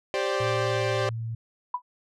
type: chord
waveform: sawtooth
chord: G suspended fourth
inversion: none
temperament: equal with one note detuned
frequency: 392 / 525.1 / 587.3 Hz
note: G4 / C5 / D5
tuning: 0 / +6 / 0 cents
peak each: -25 / -25 / -25 dBFS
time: 0.14-1.09 s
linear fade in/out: 0 ms
type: tone with pitch glide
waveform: sine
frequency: 115.1 to 113.71 Hz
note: A#2 to A#2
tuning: -22 to -43 cents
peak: -29 dBFS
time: 0.4-1.35 s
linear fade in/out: 5 ms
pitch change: -21 cents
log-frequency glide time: 0.68-0.82 s
type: tone with exponential decay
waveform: sine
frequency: 987.8 Hz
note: B5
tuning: in tune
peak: -21 dBFS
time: 1.74-1.82 s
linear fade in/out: 5 ms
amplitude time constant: 16 ms
effects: low-pass 5000 Hz 12 dB/octave